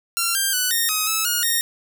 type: tone with pitch steps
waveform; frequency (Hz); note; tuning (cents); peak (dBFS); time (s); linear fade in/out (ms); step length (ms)
5% pulse; 1371 / 1588 / 1490 / 1844 / 1263 / 1300 / 1435 / 1851; F6 / G6 / F#6 / A#6 / D#6 / E6 / F6 / A#6; -32 / +22 / +12 / -19 / +26 / -24 / +47 / -13; -8; 0.17-1.61; 0; 180
effects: none